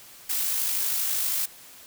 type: noise with amplitude modulation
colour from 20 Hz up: blue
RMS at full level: -25 dBFS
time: 0.29-1.46 s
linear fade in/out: 10 ms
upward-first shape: sine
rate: 52.6 Hz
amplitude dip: 30%
effects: white hiss -48 dBFS RMS until 1.86 s